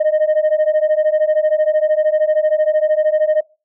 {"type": "beating tone pair", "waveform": "sine", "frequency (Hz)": [610, 623], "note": ["D#5", "D#5"], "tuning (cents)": [-34, 2], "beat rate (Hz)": 13, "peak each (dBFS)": -13, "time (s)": [0, 3.41], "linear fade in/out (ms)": 10, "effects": ["noise-tail reverb RT60 0.3 s tail -23 dB re dry", "tanh soft clip ceiling -9 dBFS"]}